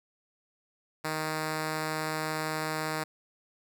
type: tone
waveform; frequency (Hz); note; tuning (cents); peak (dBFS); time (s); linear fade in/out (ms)
5% pulse; 156.3; D#3; +8; -19; 1.04-3.04; 10
effects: none